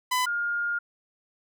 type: tone pair in turn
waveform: sawtooth / sine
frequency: 1004 / 1415 Hz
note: B5 / F6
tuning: +28 / +22 cents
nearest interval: tritone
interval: 594 cents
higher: second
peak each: -19 / -25 dBFS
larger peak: first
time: 0.11-0.26 / 0.26-0.79 s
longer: second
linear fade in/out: 10 ms
effects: none